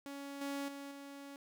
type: tone with level steps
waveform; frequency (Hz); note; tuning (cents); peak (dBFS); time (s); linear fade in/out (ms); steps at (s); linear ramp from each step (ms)
sawtooth; 280; C#4; +18; -40 / -34 / -41 / -44; 0.06-1.36; 0; 0.41 / 0.68 / 0.91; 5
effects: none